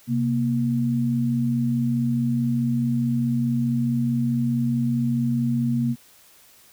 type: tone pair together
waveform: sine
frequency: 130.81 / 235.5 Hz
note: C3 / A#3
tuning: 0 / +18 cents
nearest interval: minor seventh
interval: 1018 cents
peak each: -24 / -21 dBFS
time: 0.07-5.96 s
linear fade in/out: 50 ms
effects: white hiss -53 dBFS RMS until 6.72 s